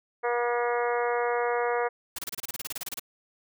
harmonic tone, 240 Hz, B3, 49 cents flat, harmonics 2 / 3 / 4 / 5 / 6 / 7 / 8 / 9, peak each -27 / -31 / -33 / -35 / -37 / -38 / -39 / -40 dBFS, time 0.23-1.89 s, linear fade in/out 20 ms
white noise bursts, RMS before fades -34 dBFS, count 16, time 2.16-2.996 s, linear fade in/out 5 ms, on 26 ms, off 28 ms
effects none

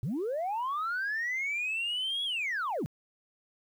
sine linear two-way sweep, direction up then down, 103.83 to 3372 to 103.83 Hz, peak -28 dBFS, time 0.03-2.86 s, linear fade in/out 0 ms, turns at 2.24 s, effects tanh soft clip ceiling -27 dBFS + 10-bit

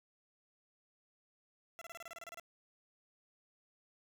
15% pulse tone bursts, 674 Hz, E5, 38 cents sharp, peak -40 dBFS, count 12, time 1.79-2.397 s, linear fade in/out 0 ms, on 24 ms, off 29 ms, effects none

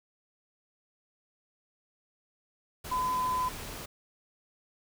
sine tone in noise, 1012 Hz, B5, 42 cents sharp, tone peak -27 dBFS, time 2.91-3.49 s, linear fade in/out 10 ms, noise pink, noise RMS -41 dBFS, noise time 2.84-3.86 s, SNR +11 dB, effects none

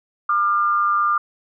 sine tone pair together, 1199.3 / 1396.9 Hz, D6 / F6, +36 / 0 cents, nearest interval minor third, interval 264 cents, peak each -16 / -24 dBFS, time 0.29-1.18 s, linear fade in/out 5 ms, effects none

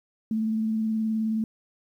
sine tone with vibrato, 220 Hz, A3, in tune, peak -23 dBFS, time 0.31-1.44 s, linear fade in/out 2 ms, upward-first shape sine, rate 19 Hz, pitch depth 21 cents each way, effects 10-bit

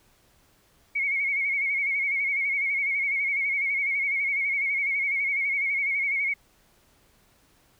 sine tone with vibrato, 2209 Hz, C#7, 7 cents flat, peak -23 dBFS, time 0.95-6.34 s, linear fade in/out 10 ms, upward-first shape sine, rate 12 Hz, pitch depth 60 cents each way, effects pink hiss -62 dBFS RMS until 7.79 s

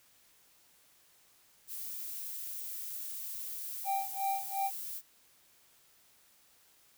violet noise, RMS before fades -41 dBFS, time 1.67-5.02 s, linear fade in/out 50 ms
triangle tone with tremolo, 784 Hz, G5, in tune, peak -27 dBFS, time 3.84-4.71 s, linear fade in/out 50 ms, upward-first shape sine, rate 2.8 Hz, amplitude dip 95%
effects white hiss -65 dBFS RMS until 6.97 s

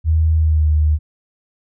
sine tone with pitch glide, 79.7 to 76.45 Hz, D#2 to D#2, +42 to -30 cents, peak -11 dBFS, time 0.04-0.99 s, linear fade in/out 50 ms, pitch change -72 cents, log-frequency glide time 0.35-0.69 s, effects none

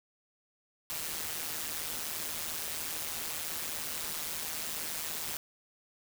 white noise with amplitude modulation, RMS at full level -34 dBFS, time 0.9-5.37 s, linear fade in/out 0 ms, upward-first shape sine, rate 157 Hz, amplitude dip 70%, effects none

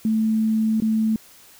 sine tone with dropouts, 219.9 Hz, A3, 1 cent flat, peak -17 dBFS, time 0.05-1.16 s, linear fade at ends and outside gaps 2 ms, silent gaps 0.802-0.821 s, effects white hiss -49 dBFS RMS until 1.59 s

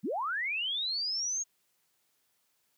sine linear sweep, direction up, 147.3 to 6620 Hz, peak -30 dBFS, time 0.03-1.44 s, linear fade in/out 20 ms, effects white hiss -74 dBFS RMS until 2.77 s + high-pass 80 Hz 12 dB/octave

